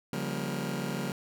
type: chord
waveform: sawtooth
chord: G half-diminished seventh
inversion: second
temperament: just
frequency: 141.12 / 176.4 / 196 / 235.2 Hz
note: Db3 / F3 / G3 / Bb3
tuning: +31 / +18 / 0 / +16 cents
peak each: -33 / -33 / -33 / -33 dBFS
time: 0.13-1.12 s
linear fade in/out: 2 ms
effects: none